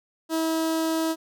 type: tone with notch filter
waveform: sawtooth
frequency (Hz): 322.7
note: E4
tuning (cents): -37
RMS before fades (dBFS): -25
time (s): 0.29-1.16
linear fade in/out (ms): 50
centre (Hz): 2200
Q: 1.6
effects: none

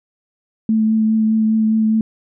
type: tone with vibrato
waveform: sine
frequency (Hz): 219.4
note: A3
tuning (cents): -5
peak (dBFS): -12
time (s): 0.69-2.01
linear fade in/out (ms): 2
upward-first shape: triangle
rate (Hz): 4.9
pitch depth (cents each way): 16
effects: none

